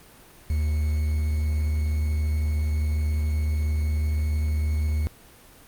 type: tone with quantisation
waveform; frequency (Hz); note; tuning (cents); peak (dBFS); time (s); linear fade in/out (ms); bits
triangle; 76; D#2; -40; -19; 0.5-5.07; 0; 7
effects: pink hiss -50 dBFS RMS until 5.67 s + Opus 32 kbps